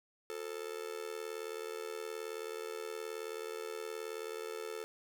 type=tone with amplitude modulation; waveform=45% pulse; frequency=440 Hz; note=A4; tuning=in tune; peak=-36 dBFS; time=0.3-4.84 s; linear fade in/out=0 ms; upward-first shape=sine; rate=78.9 Hz; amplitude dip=90%; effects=none